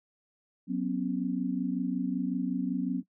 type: chord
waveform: sine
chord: F# suspended fourth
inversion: none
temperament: equal with one note detuned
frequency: 185 / 246.9 / 272.3 Hz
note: F#3 / B3 / C#4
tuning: 0 / 0 / -31 cents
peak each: -32 dBFS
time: 0.67-3.03 s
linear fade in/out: 50 ms
effects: noise-tail reverb RT60 0.1 s tail -18 dB re dry